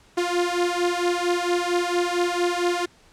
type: beating tone pair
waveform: sawtooth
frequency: 349.2 / 353.6 Hz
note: F4 / F4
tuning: 0 / +22 cents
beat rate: 4.4 Hz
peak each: -20 dBFS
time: 0.17-2.86 s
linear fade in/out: 10 ms
effects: pink hiss -55 dBFS RMS until 3.12 s + low-pass 8000 Hz 12 dB/octave